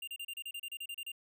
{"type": "tone bursts", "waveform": "square", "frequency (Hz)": 2794, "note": "F7", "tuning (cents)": 0, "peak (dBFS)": -40, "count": 13, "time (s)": [0.02, 1.119], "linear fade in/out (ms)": 5, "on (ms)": 55, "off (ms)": 32, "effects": []}